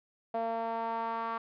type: tone with band-pass filter sweep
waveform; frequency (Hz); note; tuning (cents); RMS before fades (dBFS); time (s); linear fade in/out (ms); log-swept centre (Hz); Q
sawtooth; 228; A#3; -38; -34; 0.34-1.38; 5; 690 to 1100; 3.9
effects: resampled to 11025 Hz